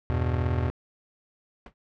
square chord, E minor, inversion none, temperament just, 82.41 / 98.89 / 123.61 Hz, E2 / G2 / B2, 0 / +16 / +2 cents, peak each -27 / -32 / -29 dBFS, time 0.1-0.7 s, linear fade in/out 0 ms
pink noise with exponential decay, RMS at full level -37 dBFS, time 1.66-1.74 s, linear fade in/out 2 ms, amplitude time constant 16 ms
effects low-pass 2000 Hz 12 dB/octave

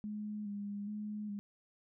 sine tone with vibrato, 206.8 Hz, G#3, 7 cents flat, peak -38 dBFS, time 0.04-1.39 s, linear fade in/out 0 ms, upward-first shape square, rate 1.2 Hz, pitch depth 30 cents each way, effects none

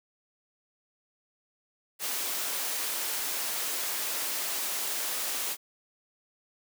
white high-pass noise, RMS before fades -32 dBFS, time 1.99-5.57 s, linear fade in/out 50 ms, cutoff 330 Hz, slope 12 dB/octave, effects none

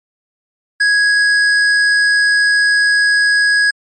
square tone, 1661.2 Hz, G#6, in tune, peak -10 dBFS, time 0.8-3.71 s, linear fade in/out 10 ms, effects MP3 32 kbps

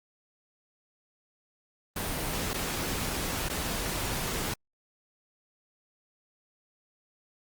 pink noise with dropouts, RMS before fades -32 dBFS, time 1.96-4.54 s, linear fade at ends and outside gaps 5 ms, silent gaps 2.534-2.54 / 3.488-3.497 s, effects Opus 32 kbps

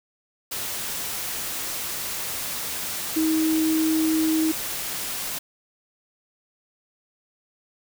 sine tone in noise, 317.1 Hz, D#4, 33 cents sharp, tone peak -19 dBFS, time 3.16-4.52 s, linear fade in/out 10 ms, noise white, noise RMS -30 dBFS, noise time 0.51-5.39 s, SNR +8 dB, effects none

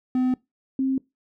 triangle / sine tone pair in turn, 254.6 / 265.5 Hz, C4 / C4, -47 / +25 cents, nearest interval minor second, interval 72 cents, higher second, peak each -17 / -20 dBFS, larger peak first, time 0.15-0.34 / 0.79-0.98 s, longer neither, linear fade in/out 2 ms, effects noise-tail reverb RT60 0.2 s tail -22 dB re dry

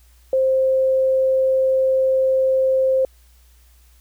sine tone, 526 Hz, C5, 9 cents sharp, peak -14 dBFS, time 0.33-3.05 s, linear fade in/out 2 ms, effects added 60 Hz sine -49 dBFS peak until 4 s + white hiss -58 dBFS RMS until 4 s

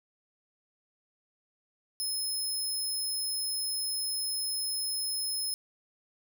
20% pulse tone, 5170 Hz, E8, 34 cents flat, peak -25 dBFS, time 2-5.54 s, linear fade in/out 0 ms, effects none

